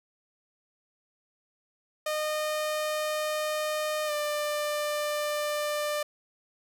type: tone with pitch glide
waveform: sawtooth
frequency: 612 to 594.9 Hz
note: D#5 to D5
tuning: -29 to +22 cents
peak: -24 dBFS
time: 2.06-6.03 s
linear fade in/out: 5 ms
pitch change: -49 cents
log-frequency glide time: 4.06-4.12 s
effects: none